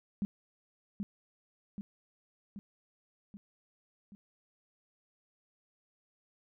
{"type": "tone with echo", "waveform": "sine", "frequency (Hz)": 201.8, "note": "G#3", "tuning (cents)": -49, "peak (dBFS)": -29, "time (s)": [0.22, 0.25], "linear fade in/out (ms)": 0, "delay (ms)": 780, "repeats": 5, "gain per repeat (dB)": -4, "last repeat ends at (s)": 4.15, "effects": []}